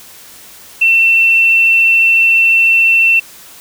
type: tone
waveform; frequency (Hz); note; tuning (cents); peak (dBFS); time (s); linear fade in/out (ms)
sine; 2693; E7; +36; -6; 0.81-3.2; 10
effects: white hiss -37 dBFS RMS until 3.6 s